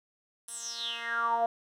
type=tone with band-pass filter sweep; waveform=10% pulse; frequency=233.1 Hz; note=A#3; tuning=in tune; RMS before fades=-32 dBFS; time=0.48-1.46 s; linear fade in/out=2 ms; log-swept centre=10000 to 650 Hz; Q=8.2; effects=none